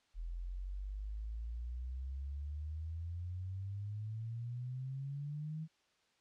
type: exponential sweep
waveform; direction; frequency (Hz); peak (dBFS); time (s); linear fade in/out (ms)
sine; up; 41 to 160.6; -39; 0.14-5.68; 50
effects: white hiss -74 dBFS RMS until 6.2 s + low-pass 5000 Hz 12 dB/octave